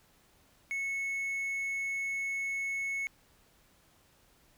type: tone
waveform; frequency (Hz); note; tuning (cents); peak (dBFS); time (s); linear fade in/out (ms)
triangle; 2200; C#7; -14; -30; 0.71-3.07; 0
effects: pink hiss -65 dBFS RMS until 4.57 s